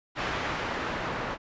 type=noise with low-pass filter sweep; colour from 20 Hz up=white; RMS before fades=-32 dBFS; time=0.15-1.38 s; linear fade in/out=50 ms; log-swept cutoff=2000 to 1300 Hz; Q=0.79; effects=resampled to 16000 Hz